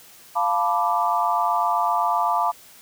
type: chord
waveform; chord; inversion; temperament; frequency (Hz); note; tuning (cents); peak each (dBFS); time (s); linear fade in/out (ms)
sine; B half-diminished seventh; second; equal; 698.5 / 880 / 987.8 / 1174.7; F5 / A5 / B5 / D6; 0 / 0 / 0 / 0; -24; 0.35-2.52; 20
effects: white hiss -48 dBFS RMS until 2.81 s